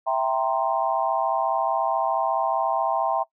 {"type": "chord", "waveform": "sine", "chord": "C dominant seventh", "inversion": "first", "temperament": "equal", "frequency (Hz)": [659.3, 784, 932.3, 1046.5], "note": ["E5", "G5", "Bb5", "C6"], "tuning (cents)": [0, 0, 0, 0], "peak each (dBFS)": [-25, -25, -27, -28], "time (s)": [0.06, 3.24], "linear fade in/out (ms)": 20, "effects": ["noise-tail reverb RT60 0.1 s tail -21 dB re dry"]}